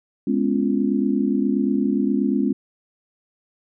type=chord; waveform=sine; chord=C# dominant seventh; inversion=second; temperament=just; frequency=207.9 / 249.5 / 277.2 / 346.5 Hz; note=G#3 / B3 / C#4 / E#4; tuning=+2 / +18 / 0 / -14 cents; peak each=-22 / -23 / -22 / -27 dBFS; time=0.27-2.53 s; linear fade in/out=5 ms; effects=none